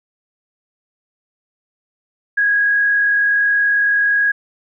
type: tone with frequency modulation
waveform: sine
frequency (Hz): 1651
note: G#6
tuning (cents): -11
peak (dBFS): -12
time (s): 2.37-4.32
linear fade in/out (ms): 10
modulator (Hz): 41.4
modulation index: 0.5
effects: none